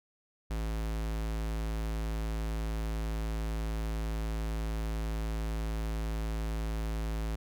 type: tone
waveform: square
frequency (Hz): 54.5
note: A1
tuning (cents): -16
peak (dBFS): -32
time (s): 0.5-7.36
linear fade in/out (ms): 10
effects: none